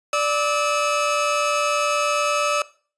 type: tone pair together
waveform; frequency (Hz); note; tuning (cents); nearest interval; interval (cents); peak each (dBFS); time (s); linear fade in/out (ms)
30% pulse; 587.3 / 1294.3; D5 / E6; 0 / -32; octave + major second; 1368; -19; 0.13-2.62; 2
effects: noise-tail reverb RT60 0.4 s tail -19 dB re dry + resampled to 22050 Hz